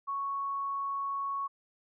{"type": "tone", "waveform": "sine", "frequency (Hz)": 1108.7, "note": "C#6", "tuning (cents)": 0, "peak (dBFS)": -31, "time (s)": [0.07, 1.48], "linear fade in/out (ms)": 20, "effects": []}